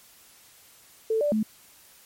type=tone with pitch steps; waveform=sine; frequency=443.5 / 587 / 216.5 Hz; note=A4 / D5 / A3; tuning=+14 / -1 / -28 cents; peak=-21 dBFS; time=1.1-1.43 s; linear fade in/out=5 ms; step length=110 ms; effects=white hiss -54 dBFS RMS until 2.05 s + MP3 64 kbps